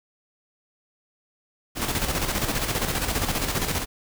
pink noise with tremolo, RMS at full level -24 dBFS, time 1.75-3.86 s, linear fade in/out 50 ms, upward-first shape square, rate 15 Hz, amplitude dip 50%, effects none

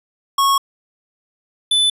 square tone pair in turn, 1100 / 3501 Hz, C#6 / A7, -14 / -9 cents, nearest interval octave + minor sixth, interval 2005 cents, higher second, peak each -13 dBFS, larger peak neither, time 0.38-0.58 / 1.71-1.9 s, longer first, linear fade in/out 5 ms, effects resampled to 32000 Hz

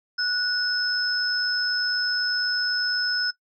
sine tone pair together, 1472 / 5202 Hz, F#6 / E8, -9 / -24 cents, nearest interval octave + minor seventh, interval 2185 cents, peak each -25 dBFS, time 0.18-3.31 s, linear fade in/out 10 ms, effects noise-tail reverb RT60 0.1 s tail -17 dB re dry

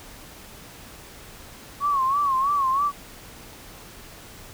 sine tone with vibrato, 1104 Hz, C#6, 7 cents flat, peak -19 dBFS, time 1.8-2.92 s, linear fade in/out 50 ms, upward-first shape sine, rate 3.1 Hz, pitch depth 100 cents each way, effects pink hiss -44 dBFS RMS until 4.53 s

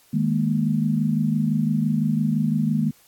sine chord, D# suspended fourth, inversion none, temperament just, 155.56 / 207.4 / 233.3 Hz, D#3 / G#3 / A#3, 0 / -2 / +2 cents, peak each -23 dBFS, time 0.13-2.91 s, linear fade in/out 10 ms, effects white hiss -56 dBFS RMS until 3.07 s + AAC 64 kbps

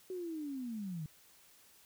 sine linear sweep, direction down, 377.3 to 146.83 Hz, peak -38 dBFS, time 0.1-1.06 s, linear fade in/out 2 ms, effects white hiss -63 dBFS RMS until 1.85 s

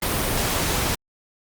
pink noise, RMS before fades -23 dBFS, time 0.02-0.95 s, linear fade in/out 5 ms, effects Opus 32 kbps

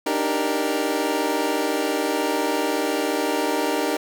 25% pulse chord, Eb major seventh, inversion third, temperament equal with one note detuned, 291 / 311.1 / 392 / 466.2 Hz, D4 / Eb4 / G4 / Bb4, -16 / 0 / 0 / 0 cents, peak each -23 dBFS, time 0.06-3.97 s, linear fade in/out 5 ms, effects none

